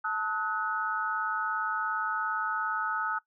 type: chord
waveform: sine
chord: D# diminished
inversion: second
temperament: equal with one note detuned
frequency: 880 / 1277.3 / 1480 Hz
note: A5 / D#6 / F#6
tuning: 0 / +45 / 0 cents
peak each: -35 / -31 / -32 dBFS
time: 0.04-3.19 s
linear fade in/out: 10 ms
effects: noise-tail reverb RT60 0.1 s tail -19 dB re dry